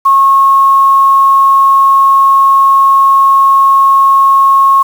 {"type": "tone with quantisation", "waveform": "sine", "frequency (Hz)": 1090, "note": "C#6", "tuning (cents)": -29, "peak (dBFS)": -3, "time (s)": [0.05, 4.83], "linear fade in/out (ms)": 10, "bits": 5, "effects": []}